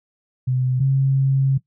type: tone pair in turn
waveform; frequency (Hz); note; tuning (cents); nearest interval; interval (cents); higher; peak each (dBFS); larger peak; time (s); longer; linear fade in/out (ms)
sine; 127.9 / 135.17; C3 / C#3; -39 / -43; minor second; 96; second; -17 / -14; second; 0.47-0.8 / 0.8-1.58; second; 10
effects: noise-tail reverb RT60 0.1 s tail -17 dB re dry